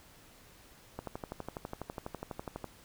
click train, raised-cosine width 1 ms, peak -24 dBFS, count 21, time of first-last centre 0.99-2.643 s, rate 12.1 Hz, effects pink hiss -58 dBFS RMS until 2.84 s

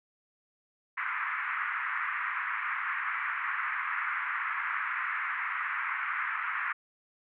pink band-pass noise, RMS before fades -33 dBFS, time 0.97-6.73 s, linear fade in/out 10 ms, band 1100 to 2200 Hz, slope 48 dB/octave, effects none

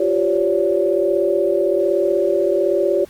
sine tone cluster, 349 / 390.2 / 534 / 570 Hz, F4 / G4 / C5 / C#5, -1 / -8 / +35 / +48 cents, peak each -20 / -19 / -27 / -18 dBFS, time 0-3.05 s, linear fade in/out 5 ms, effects pink hiss -47 dBFS RMS until 3.09 s + Opus 48 kbps

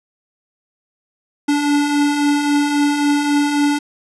square beating tone pair, 286.8 / 290.5 Hz, D4 / D4, -41 / -19 cents, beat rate 3.7 Hz, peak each -24 / -15 dBFS, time 1.48-3.79 s, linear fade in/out 10 ms, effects resampled to 24000 Hz + 9-bit

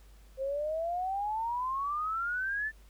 sine exponential sweep, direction up, 523 to 1784 Hz, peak -30 dBFS, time 0.37-2.72 s, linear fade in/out 50 ms, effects added 50 Hz sine -53 dBFS peak until 2.89 s + pink hiss -64 dBFS RMS until 2.89 s

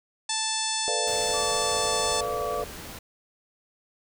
harmonic tone, 880 Hz, A5, in tune, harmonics 1 / 2 / 3 / 4 / 5 / 6 / 7 / 8 / 9 / 10, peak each -33 / -38 / -38 / -33 / -34 / -34 / -35 / -38 / -35 / -35 dBFS, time 0.29-2.21 s, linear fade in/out 5 ms
sine chord, B half-diminished seventh, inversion third, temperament equal with one note detuned, 440 / 495.3 / 587.3 / 698.5 Hz, A4 / B4 / D5 / F5, 0 / +5 / 0 / 0 cents, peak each -33 dBFS, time 0.88-2.64 s, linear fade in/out 0 ms
pink noise, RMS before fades -40 dBFS, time 1.07-2.99 s, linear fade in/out 5 ms
sine tone with vibrato, 1150 Hz, D6, 37 cents flat, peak -32 dBFS, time 1.33-2.63 s, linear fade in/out 20 ms, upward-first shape sine, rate 4.2 Hz, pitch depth 8 cents each way
effects none

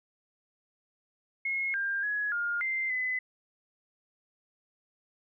sine tone with pitch steps, 2164 / 1597 / 1679 / 1415 / 2085 / 2017 Hz, C#7 / G6 / G#6 / F6 / C7 / B6, -42 / +32 / +18 / +22 / -7 / +36 cents, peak -28 dBFS, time 1.45-3.19 s, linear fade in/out 5 ms, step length 290 ms, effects none

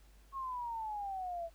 sine exponential sweep, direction down, 1100 to 658 Hz, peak -37 dBFS, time 0.32-1.5 s, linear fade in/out 50 ms, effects added 50 Hz sine -58 dBFS peak until 1.54 s + pink hiss -68 dBFS RMS until 1.54 s

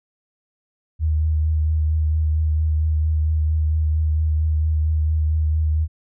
sine tone with vibrato, 77.8 Hz, D#2, in tune, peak -16 dBFS, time 0.99-5.88 s, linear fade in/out 50 ms, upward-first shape triangle, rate 4.4 Hz, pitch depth 27 cents each way, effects none

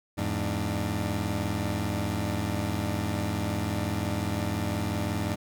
20% pulse tone cluster, 85.5 / 105.7 / 297.6 Hz, F2 / G#2 / D4, -36 / +31 / +23 cents, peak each -27 / -25 / -31 dBFS, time 0.17-5.36 s, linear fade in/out 20 ms, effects none

